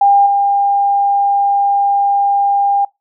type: tone with level steps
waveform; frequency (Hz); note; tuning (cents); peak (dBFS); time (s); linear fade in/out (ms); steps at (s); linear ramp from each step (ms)
sine; 802; G5; +39; -6 / -10; 0.01-2.85; 5; 0.26; 5
effects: noise-tail reverb RT60 0.2 s tail -24 dB re dry